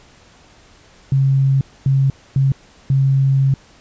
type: tone bursts at uneven times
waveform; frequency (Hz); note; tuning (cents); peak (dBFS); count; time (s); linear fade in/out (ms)
sine; 135.6; C#3; -38; -11; 4; 1.12-1.61 / 1.86-2.1 / 2.36-2.52 / 2.9-3.54; 2
effects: pink hiss -48 dBFS RMS until 3.8 s + resampled to 16000 Hz